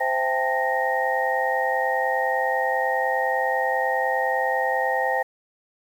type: tone cluster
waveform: sine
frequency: 519 / 663 / 792 / 882 / 1863 Hz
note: C5 / E5 / G5 / A5 / A#6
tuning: -14 / +10 / +18 / +4 / -2 cents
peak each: -26 / -30 / -25 / -29 / -26 dBFS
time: 0-5.23 s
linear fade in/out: 10 ms
effects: 8-bit